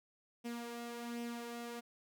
sawtooth tone with flanger, 236.6 Hz, A#3, 26 cents sharp, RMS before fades -44 dBFS, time 0.44-1.81 s, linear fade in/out 20 ms, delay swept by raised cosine 0.35 to 2.75 ms, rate 1.3 Hz, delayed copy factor +0.5, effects none

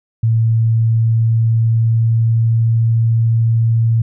sine tone with pitch glide, 113.3 to 114.22 Hz, A#2 to A#2, -49 to -35 cents, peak -10 dBFS, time 0.23-4.02 s, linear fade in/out 5 ms, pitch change +14 cents, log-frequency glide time 0.7-2.75 s, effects none

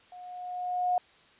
sine tone with level ramp, 722 Hz, F#5, 43 cents flat, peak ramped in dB -44 to -22 dBFS, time 0.12-0.98 s, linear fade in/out 2 ms, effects white hiss -59 dBFS RMS until 1.39 s + resampled to 8000 Hz

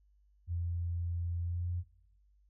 sine tone with pitch glide, 86 to 87.96 Hz, F2 to F2, -26 to +13 cents, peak -32 dBFS, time 0.47-1.84 s, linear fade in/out 50 ms, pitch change +39 cents, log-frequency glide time 1.41-1.7 s, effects noise-tail reverb RT60 0.8 s tail -17 dB re dry + added 50 Hz sine -64 dBFS peak until 2.49 s

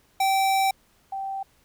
square / sine tone pair in turn, 775 / 778.4 Hz, G5 / G5, -20 / -12 cents, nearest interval unison, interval 8 cents, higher second, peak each -20 / -28 dBFS, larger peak first, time 0.2-0.71 / 1.12-1.43 s, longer first, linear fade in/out 5 ms, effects pink hiss -62 dBFS RMS until 1.64 s

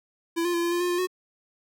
square tone with pitch steps, 335.3 / 350.2 / 341.3 / 343.3 / 348.5 / 355.3 / 351.6 / 366.6 Hz, E4 / F4 / F4 / F4 / F4 / F4 / F4 / F#4, +30 / +5 / -40 / -30 / -4 / +30 / +12 / -16 cents, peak -24 dBFS, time 0.36-1.072 s, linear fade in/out 20 ms, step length 89 ms, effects none

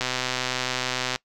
click train, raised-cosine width 0.2 ms, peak -8 dBFS, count 147, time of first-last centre 0.01-1.16 s, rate 127 Hz, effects noise-tail reverb RT60 0.1 s tail -22 dB re dry

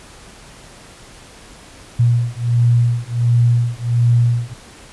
sine beating tone pair, 118.5 / 119.9 Hz, A#2 / A#2, +29 / +49 cents, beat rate 1.4 Hz, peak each -15 dBFS, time 1.99-4.54 s, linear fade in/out 10 ms, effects pink hiss -41 dBFS RMS until 4.92 s + resampled to 24000 Hz

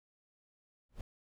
brown noise with exponential growth, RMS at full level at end -39 dBFS, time 0.89-1.01 s, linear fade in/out 2 ms, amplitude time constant 25 ms, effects none

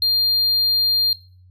triangle tone, 4200 Hz, C8, 6 cents sharp, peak -14 dBFS, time 0.02-1.13 s, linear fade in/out 2 ms, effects noise-tail reverb RT60 0.4 s tail -18 dB re dry + added 91 Hz sine -46 dBFS peak until 1.5 s

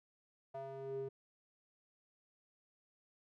square tone with band-pass filter sweep, 135.3 Hz, C#3, 42 cents flat, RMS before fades -44 dBFS, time 0.54-1.09 s, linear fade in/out 10 ms, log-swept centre 700 to 350 Hz, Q 4.6, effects none

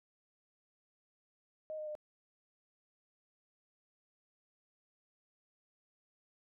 sine tone with pitch steps, 622.3 / 613.4 / 604.6 Hz, D#5 / D#5 / D#5, 0 / -25 / -50 cents, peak -39 dBFS, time 1.7-1.952 s, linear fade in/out 0 ms, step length 84 ms, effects none

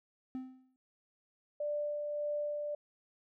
triangle tone with exponential decay, 258.6 Hz, C4, 20 cents flat, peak -33 dBFS, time 0.35-0.76 s, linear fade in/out 0 ms, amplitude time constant 87 ms
sine tone with tremolo, 590 Hz, D5, 8 cents sharp, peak -32 dBFS, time 1.6-2.75 s, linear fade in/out 5 ms, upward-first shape sine, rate 1.7 Hz, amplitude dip 30%
effects none

